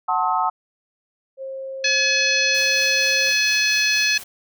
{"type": "chord", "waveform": "sine", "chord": "F# diminished seventh", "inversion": "none", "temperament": "just", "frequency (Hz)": [740, 888, 1065.6, 1278.7], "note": ["F#5", "A5", "C6", "Eb6"], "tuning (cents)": [0, 16, 31, 47], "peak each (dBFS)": [-23, -22, -25, -23], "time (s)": [0.08, 0.5], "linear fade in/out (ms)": 10}
{"type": "tone", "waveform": "sine", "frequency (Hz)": 534, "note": "C5", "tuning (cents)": 35, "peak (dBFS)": -28, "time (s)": [1.37, 3.33], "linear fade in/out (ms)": 50}
{"type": "harmonic tone", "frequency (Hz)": 851, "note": "G#5", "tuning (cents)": 42, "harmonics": [2, 3, 4, 5, 6, 7], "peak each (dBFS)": [-23, -20, -27, -23, -30, -26], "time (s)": [1.84, 4.18], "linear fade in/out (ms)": 5}
{"type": "noise with tremolo", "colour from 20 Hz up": "white", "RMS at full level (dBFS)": -37, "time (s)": [2.54, 4.24], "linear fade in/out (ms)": 10, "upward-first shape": "sine", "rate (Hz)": 4.3, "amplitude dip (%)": 40}
{"effects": []}